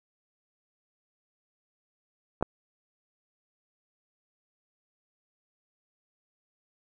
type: clicks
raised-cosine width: 1 ms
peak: -28 / -9 dBFS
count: 2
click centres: 2.411 / 2.426 s
effects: none